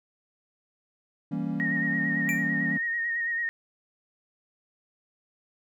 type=chord; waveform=triangle; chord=E diminished seventh; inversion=none; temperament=equal; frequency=164.81 / 196 / 233.1 / 277.2 Hz; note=E3 / G3 / Bb3 / Db4; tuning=0 / 0 / 0 / 0 cents; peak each=-31 dBFS; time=1.31-2.78 s; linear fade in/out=10 ms
type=tone with vibrato; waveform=sine; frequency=1864.7 Hz; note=A#6; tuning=in tune; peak=-26 dBFS; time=1.6-3.49 s; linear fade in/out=0 ms; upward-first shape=sine; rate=9 Hz; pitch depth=33 cents each way
type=tone with exponential decay; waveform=square; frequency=2349 Hz; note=D7; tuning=in tune; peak=-26 dBFS; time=2.29-2.5 s; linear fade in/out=0 ms; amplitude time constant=45 ms
effects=none